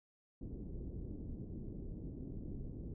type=low-pass noise; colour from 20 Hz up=pink; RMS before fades=-45 dBFS; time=0.41-2.94 s; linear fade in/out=2 ms; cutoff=360 Hz; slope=24 dB/octave; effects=none